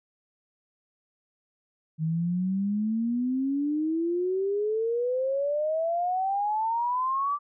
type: exponential sweep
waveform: sine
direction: up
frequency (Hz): 155.56 to 1174.7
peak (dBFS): -24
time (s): 1.98-7.39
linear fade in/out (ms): 50
effects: none